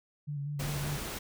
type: tone with vibrato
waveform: sine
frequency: 144.1 Hz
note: D3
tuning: 33 cents flat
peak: -33 dBFS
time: 0.27-0.98 s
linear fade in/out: 20 ms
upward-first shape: square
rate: 5.2 Hz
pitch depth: 31 cents each way
type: noise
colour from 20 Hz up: pink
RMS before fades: -38 dBFS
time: 0.59-1.19 s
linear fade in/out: 10 ms
effects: none